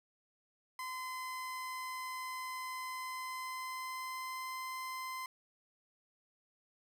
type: tone with pitch glide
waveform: 30% pulse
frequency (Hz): 1026 to 1034.9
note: C6 to C6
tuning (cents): -34 to -19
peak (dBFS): -37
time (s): 0.79-5.26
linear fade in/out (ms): 2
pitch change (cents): +15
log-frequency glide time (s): 2.9-4.56
effects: none